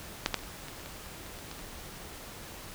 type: clicks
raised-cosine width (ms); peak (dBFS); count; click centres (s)
0.2; -8 / -9 / -27 / -29 / -24 / -30 / -25 / -29 / -29 / -29 / -23 / -29; 12; 0.261 / 0.343 / 0.391 / 0.436 / 0.684 / 0.797 / 0.86 / 1.06 / 1.264 / 1.388 / 1.514 / 1.592
effects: pink hiss -45 dBFS RMS until 2.74 s